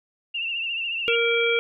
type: tone with vibrato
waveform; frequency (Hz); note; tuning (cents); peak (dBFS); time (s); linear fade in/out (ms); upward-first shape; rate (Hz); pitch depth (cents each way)
sine; 2741; F7; -33; -25; 0.34-1.16; 10; triangle; 14; 76
type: harmonic tone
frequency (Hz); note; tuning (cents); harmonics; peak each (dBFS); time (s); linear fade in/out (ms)
466.2; A#4; 0; 1 / 3 / 5 / 7; -22 / -28 / -23 / -28; 1.08-1.59; 0
effects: none